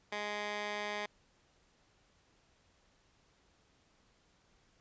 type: tone with band-pass filter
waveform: 15% pulse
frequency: 207.7 Hz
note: G#3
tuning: in tune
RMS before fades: -39 dBFS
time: 0.12-1.06 s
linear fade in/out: 5 ms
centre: 2000 Hz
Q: 0.79
effects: pink hiss -70 dBFS RMS until 4.8 s + resampled to 16000 Hz